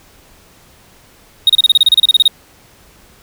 triangle tone bursts, 3740 Hz, A#7, 5 cents sharp, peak -3 dBFS, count 15, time 1.47-2.279 s, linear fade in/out 2 ms, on 25 ms, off 31 ms, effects pink hiss -46 dBFS RMS until 3.22 s

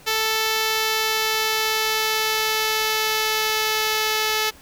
5% pulse tone with pitch glide, 440 to 433.7 Hz, A4 to A4, 0 to -25 cents, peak -8 dBFS, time 0.06-4.51 s, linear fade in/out 20 ms, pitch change -25 cents, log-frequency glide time 0.53-4.36 s, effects pink hiss -48 dBFS RMS until 4.61 s

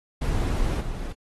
brown noise with level steps, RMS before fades -24 / -31 dBFS, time 0.21-1.13 s, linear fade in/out 10 ms, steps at 0.8 s, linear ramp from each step 10 ms, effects AAC 32 kbps

